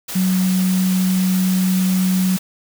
sine tone in noise, 185.9 Hz, F#3, 8 cents sharp, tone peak -14 dBFS, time 0.15-2.37 s, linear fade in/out 10 ms, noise white, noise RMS -28 dBFS, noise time 0.08-2.39 s, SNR +11 dB, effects none

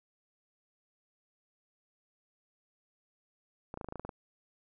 clicks, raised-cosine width 1 ms, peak -26 dBFS, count 10, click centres 3.741 / 3.774 / 3.812 / 3.845 / 3.887 / 3.924 / 3.957 / 3.996 / 4.05 / 4.092 s, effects none

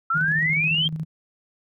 sine exponential sweep, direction up, 1316 to 3237 Hz, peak -19 dBFS, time 0.1-0.88 s, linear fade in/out 5 ms
sine tone with tremolo, 158.4 Hz, D#3, 31 cents sharp, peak -24 dBFS, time 0.14-1.05 s, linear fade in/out 20 ms, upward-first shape square, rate 14 Hz, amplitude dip 50%
effects none

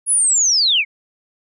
sine linear sweep, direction down, 10548 to 2096 Hz, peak -12 dBFS, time 0.06-0.85 s, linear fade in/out 50 ms, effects none

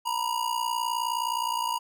square ring-modulated tone, 957 Hz, A#5, 45 cents sharp, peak -24 dBFS, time 0.05-1.79 s, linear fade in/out 20 ms, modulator 29.7 Hz, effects none

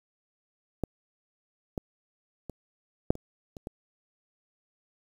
clicks, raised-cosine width 2 ms, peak -15 / -18 / -24 / -6 / -28 / -29 / -23 dBFS, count 7, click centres 0.837 / 1.778 / 2.497 / 3.105 / 3.154 / 3.568 / 3.671 s, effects 8-bit

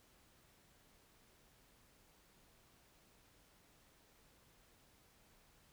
silence, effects pink hiss -69 dBFS RMS until 5.72 s

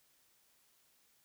silence, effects white hiss -71 dBFS RMS until 1.24 s

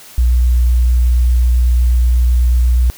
sine tone with vibrato, 60.8 Hz, B1, 26 cents flat, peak -8 dBFS, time 0.18-2.9 s, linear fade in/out 0 ms, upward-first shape triangle, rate 8.1 Hz, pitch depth 11 cents each way, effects white hiss -38 dBFS RMS until 2.97 s

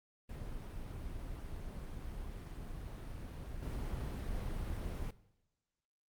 brown noise with level steps, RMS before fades -44 / -39 dBFS, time 0.29-5.11 s, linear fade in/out 5 ms, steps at 3.62 s, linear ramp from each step 10 ms, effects noise-tail reverb RT60 1.0 s tail -19 dB re dry + Opus 32 kbps

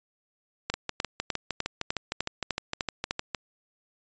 two click trains, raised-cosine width 0.2 ms, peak -10 / -12 dBFS, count 9 / 18, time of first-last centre 0.7-3.11 / 0.74-3.347 s, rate 3.32 / 6.52 Hz, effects resampled to 16000 Hz

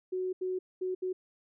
sine tone bursts at uneven times, 370 Hz, F#4, in tune, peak -30 dBFS, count 4, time 0.12-0.33 / 0.41-0.59 / 0.81-0.95 / 1.02-1.13 s, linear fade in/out 10 ms, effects none

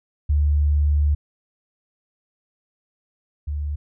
sine tone pair in turn, 73.5 / 73.5 Hz, D2 / D2, +2 / +2 cents, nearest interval unison, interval 0 cents, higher neither, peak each -15 / -23 dBFS, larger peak first, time 0.29-1.15 / 3.47-3.76 s, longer first, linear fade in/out 10 ms, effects none

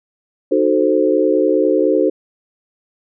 sine chord, D# diminished seventh, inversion none, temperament equal with one note detuned, 306.1 / 370 / 440 / 523.3 Hz, D#4 / F#4 / A4 / C5, -28 / 0 / 0 / 0 cents, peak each -17 dBFS, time 0.51-2.1 s, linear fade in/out 10 ms, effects none

